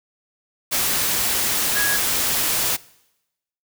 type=tone in noise; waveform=sine; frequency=1661.2 Hz; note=G#6; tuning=in tune; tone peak=-21 dBFS; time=1.75-1.98 s; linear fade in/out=20 ms; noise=white; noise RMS=-21 dBFS; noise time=0.71-2.77 s; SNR=-3 dB; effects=noise-tail reverb RT60 0.9 s tail -22 dB re dry